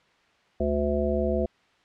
harmonic tone, 72.8 Hz, D2, 15 cents flat, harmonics 1 / 3 / 5 / 7 / 9, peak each -29 / -29 / -29 / -29 / -29 dBFS, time 0.6-1.46 s, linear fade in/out 5 ms, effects white hiss -62 dBFS RMS until 1.84 s + low-pass 3000 Hz 12 dB/octave

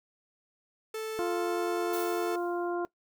45% pulse tone, 439.1 Hz, A4, 4 cents flat, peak -33 dBFS, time 0.94-2.36 s, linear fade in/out 5 ms
harmonic tone, 349.2 Hz, F4, in tune, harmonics 1 / 2 / 3 / 4, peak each -30 / -36 / -40 / -42 dBFS, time 1.19-2.85 s, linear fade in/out 0 ms
blue noise with exponential decay, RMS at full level -38 dBFS, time 1.93-2.76 s, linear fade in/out 5 ms, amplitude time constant 180 ms
effects noise-tail reverb RT60 0.1 s tail -20 dB re dry

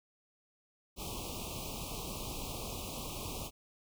pink band-stop noise, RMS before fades -41 dBFS, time 0.96-3.51 s, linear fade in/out 50 ms, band 1200 to 2400 Hz, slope 96 dB/octave, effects none

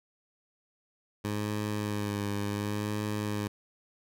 15% pulse tone with vibrato, 103.7 Hz, G#2, 2 cents flat, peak -24 dBFS, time 1.24-3.48 s, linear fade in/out 10 ms, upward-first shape sine, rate 0.69 Hz, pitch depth 31 cents each way, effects none

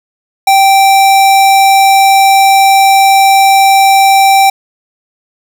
square tone, 781 Hz, G5, 7 cents flat, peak -4 dBFS, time 0.47-4.5 s, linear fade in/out 5 ms, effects none

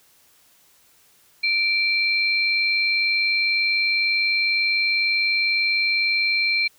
sine tone pair together, 2349 / 4171 Hz, D7 / C8, 0 / -6 cents, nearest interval minor seventh, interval 994 cents, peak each -19 / -24 dBFS, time 1.43-6.68 s, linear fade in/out 10 ms, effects white hiss -57 dBFS RMS until 6.78 s

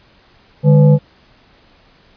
sine tone with frequency modulation, 148.3 Hz, D3, 17 cents sharp, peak -5 dBFS, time 0.63-0.99 s, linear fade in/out 50 ms, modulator 352 Hz, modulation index 0.68, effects pink hiss -50 dBFS RMS until 2.16 s + resampled to 11025 Hz

